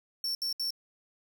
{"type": "tone bursts", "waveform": "45% pulse", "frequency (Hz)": 5440, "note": "F8", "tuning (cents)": -46, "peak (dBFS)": -30, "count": 3, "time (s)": [0.24, 0.706], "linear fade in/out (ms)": 2, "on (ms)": 110, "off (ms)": 68, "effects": []}